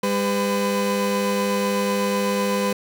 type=tone pair together; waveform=30% pulse; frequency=200.4 / 505 Hz; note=G3 / B4; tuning=+38 / +39 cents; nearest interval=octave + major third; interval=1601 cents; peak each=-20 dBFS; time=0.03-2.73 s; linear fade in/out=5 ms; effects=none